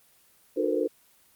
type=tone cluster; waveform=sine; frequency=302.8 / 362 / 442.4 / 465.4 / 513 Hz; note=D#4 / F#4 / A4 / A#4 / C5; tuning=-47 / -38 / +9 / -3 / -34 cents; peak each=-30 dBFS; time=0.56-0.88 s; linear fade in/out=20 ms; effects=white hiss -61 dBFS RMS until 1.35 s + Opus 24 kbps